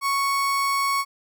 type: tone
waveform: 35% pulse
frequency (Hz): 1108.7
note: C#6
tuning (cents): 0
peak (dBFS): -19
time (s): 0.01-1.05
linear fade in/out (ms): 50
effects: none